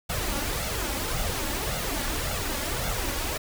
pink noise with flanger, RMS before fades -29 dBFS, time 0.09-3.38 s, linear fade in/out 10 ms, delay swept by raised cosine 1.4 to 3.6 ms, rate 1.8 Hz, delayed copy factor +0.6, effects none

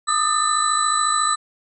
sine tone cluster, 1214 / 1268 / 1781 / 3991 / 7950 Hz, D#6 / D#6 / A6 / B7 / B8, -43 / +32 / +21 / +17 / +10 cents, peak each -20 / -23 / -29 / -26 / -24 dBFS, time 0.07-1.36 s, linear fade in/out 20 ms, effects none

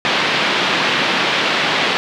white band-pass noise, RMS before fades -17 dBFS, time 0.05-1.97 s, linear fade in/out 0 ms, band 150 to 3600 Hz, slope 24 dB/octave, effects none

